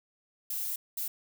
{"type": "noise bursts at uneven times", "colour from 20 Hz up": "violet", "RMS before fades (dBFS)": -34, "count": 2, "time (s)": [[0.5, 0.76], [0.97, 1.08]], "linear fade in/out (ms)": 5, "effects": []}